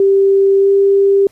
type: tone with pitch glide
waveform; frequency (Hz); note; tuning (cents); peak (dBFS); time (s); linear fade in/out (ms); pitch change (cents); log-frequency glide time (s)
sine; 392 to 395.4; G4 to G4; 0 to +15; -7; 0-1.27; 2; +15; 0.59-0.69
effects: pink hiss -52 dBFS RMS until 1.31 s + resampled to 32000 Hz